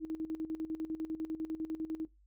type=tone with tremolo; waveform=sine; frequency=317.8 Hz; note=D#4; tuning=37 cents sharp; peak=-33 dBFS; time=0-2.08 s; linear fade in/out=50 ms; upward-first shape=square; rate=10 Hz; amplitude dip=75%; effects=noise-tail reverb RT60 0.2 s tail -22 dB re dry + added 50 Hz sine -62 dBFS peak until 2.26 s